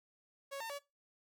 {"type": "tone with pitch steps", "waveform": "sawtooth", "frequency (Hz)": [554, 905, 569], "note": ["C#5", "A5", "C#5"], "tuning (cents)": [-1, 48, 45], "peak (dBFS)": -37, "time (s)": [0.51, 0.792], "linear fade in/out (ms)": 20, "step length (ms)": 94, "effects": ["noise-tail reverb RT60 0.2 s tail -18 dB re dry"]}